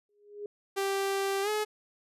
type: tone with exponential growth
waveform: sine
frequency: 412.5 Hz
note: G#4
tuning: 12 cents flat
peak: -33 dBFS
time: 0.09-0.46 s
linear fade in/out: 2 ms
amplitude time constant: 80 ms
type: tone with pitch glide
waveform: sawtooth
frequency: 392 to 425 Hz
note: G4 to G#4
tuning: 0 to +40 cents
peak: -24 dBFS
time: 0.76-1.65 s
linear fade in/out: 20 ms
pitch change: +140 cents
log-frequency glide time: 1.42-1.49 s
effects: resampled to 32000 Hz